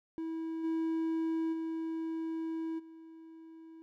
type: tone with level steps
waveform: triangle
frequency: 324.7 Hz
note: E4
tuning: 26 cents flat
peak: -33 / -28 / -32 / -47 dBFS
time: 0.18-3.82 s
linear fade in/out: 0 ms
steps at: 0.63 / 1.52 / 2.78 s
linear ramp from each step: 20 ms
effects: none